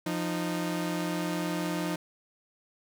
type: tone pair together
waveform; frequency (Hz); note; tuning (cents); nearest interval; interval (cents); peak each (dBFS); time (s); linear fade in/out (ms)
sawtooth; 174.04 / 308.4; F3 / D#4; -6 / -15; minor seventh; 991; -28; 0.06-1.96; 5
effects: none